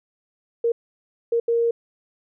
sine tone bursts at uneven times, 466.2 Hz, A#4, in tune, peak -17 dBFS, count 3, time 0.64-0.72 / 1.32-1.4 / 1.48-1.71 s, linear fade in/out 5 ms, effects none

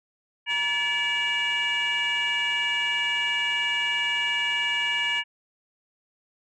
sine tone cluster, 950 / 1722 / 2299 / 2859 Hz, A#5 / A6 / D7 / F7, +33 / -38 / -37 / +40 cents, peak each -33 / -28 / -26 / -25 dBFS, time 0.46-5.24 s, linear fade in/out 50 ms, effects tanh soft clip ceiling -18 dBFS

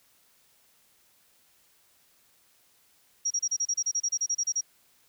sine tone bursts, 5680 Hz, F8, 28 cents sharp, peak -24 dBFS, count 16, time 3.25-4.611 s, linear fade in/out 10 ms, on 56 ms, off 31 ms, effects white hiss -64 dBFS RMS until 5.08 s

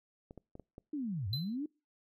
clicks, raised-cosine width 2 ms, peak -35 dBFS, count 5, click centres 0.309 / 0.377 / 0.554 / 0.597 / 0.781 s
sine linear two-way sweep, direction down then up, 311.8 to 88.5 to 311.8 Hz, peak -34 dBFS, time 0.93-1.66 s, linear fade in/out 5 ms, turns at 1.28 s
triangle tone with exponential decay, 4045 Hz, B7, 41 cents sharp, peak -31 dBFS, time 1.33-1.56 s, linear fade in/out 2 ms, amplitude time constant 50 ms
effects noise-tail reverb RT60 0.3 s tail -26 dB re dry

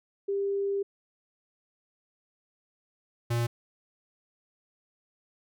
sine / square tone pair in turn, 397.6 / 118.21 Hz, G4 / A#2, +25 / +25 cents, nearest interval octave + major sixth, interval 2100 cents, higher first, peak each -26 dBFS, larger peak neither, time 0.28-0.83 / 3.3-3.47 s, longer first, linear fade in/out 10 ms, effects none

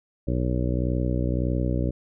harmonic tone, 61.74 Hz, B1, in tune, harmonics 1 / 2 / 3 / 4 / 5 / 6 / 7 / 8 / 9, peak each -26 / -27 / -31 / -32 / -31 / -38 / -37 / -39 / -35 dBFS, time 0.27-1.91 s, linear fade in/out 10 ms, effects none

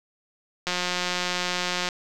click train, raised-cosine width 0.2 ms, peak -9 dBFS, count 219, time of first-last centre 0.67-1.888 s, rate 179 Hz, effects none

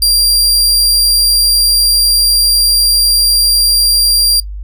sawtooth tone, 4756 Hz, D8, 21 cents sharp, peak -5 dBFS, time 0.02-4.4 s, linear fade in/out 2 ms, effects noise-tail reverb RT60 0.1 s tail -23 dB re dry + added 50 Hz sine -21 dBFS peak until 4.63 s

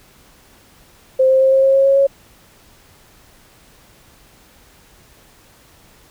sine tone with pitch steps, 523 / 526.9 / 530.9 / 534.9 / 538.9 / 543 / 547.1 / 551.2 Hz, C5 / C5 / C5 / C5 / C#5 / C#5 / C#5 / C#5, -1 / +12 / +25 / +38 / -49 / -36 / -23 / -10 cents, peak -9 dBFS, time 1.19-2.07 s, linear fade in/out 10 ms, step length 110 ms, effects pink hiss -49 dBFS RMS until 6.1 s

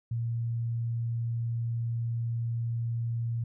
sine tone, 116.54 Hz, A#2, in tune, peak -28 dBFS, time 0.11-3.44 s, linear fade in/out 5 ms, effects none

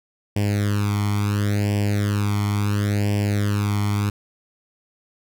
sawtooth tone with flanger, 102.6 Hz, G#2, 21 cents flat, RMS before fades -21 dBFS, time 0.36-4.1 s, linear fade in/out 5 ms, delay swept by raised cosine 0.38 to 0.92 ms, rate 0.72 Hz, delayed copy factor +0.9, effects none

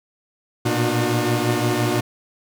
sawtooth tone cluster, 116 / 121.9 / 301.5 / 361 Hz, A#2 / B2 / D4 / F#4, -8 / -22 / +46 / -43 cents, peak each -20 dBFS, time 0.65-2.01 s, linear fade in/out 10 ms, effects none

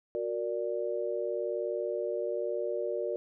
sine chord, Gb augmented, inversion none, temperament equal with one note detuned, 366.8 / 466.2 / 587.3 Hz, Gb4 / Bb4 / D5, -15 / 0 / 0 cents, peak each -35 / -34 / -34 dBFS, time 0.15-3.16 s, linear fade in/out 0 ms, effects none

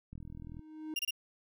click train, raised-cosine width 5 ms, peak -34 dBFS, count 20, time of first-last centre 0.13-0.593 s, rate 41 Hz
triangle tone with exponential growth, 311.1 Hz, D#4, in tune, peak -34 dBFS, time 0.2-0.94 s, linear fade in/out 2 ms, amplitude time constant 160 ms
35% pulse tone bursts, 2800 Hz, F7, 4 cents sharp, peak -30 dBFS, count 3, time 0.96-1.108 s, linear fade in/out 5 ms, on 32 ms, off 26 ms
effects none

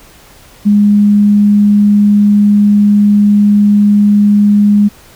sine tone, 205.9 Hz, G#3, 15 cents flat, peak -4 dBFS, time 0.65-4.89 s, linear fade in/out 20 ms, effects pink hiss -40 dBFS RMS until 5.15 s

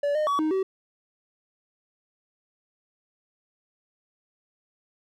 triangle tone with pitch steps, 575 / 611 / 1133 / 311.5 / 381.9 Hz, D5 / D#5 / C#6 / D#4 / G4, -37 / -32 / +37 / +2 / -45 cents, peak -20 dBFS, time 0.03-0.63 s, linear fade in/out 5 ms, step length 120 ms, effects none

